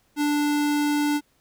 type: tone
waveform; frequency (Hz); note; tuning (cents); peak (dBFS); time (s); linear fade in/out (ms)
square; 293.7; D4; 0; -21; 0.16-1.21; 50
effects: pink hiss -65 dBFS RMS until 1.4 s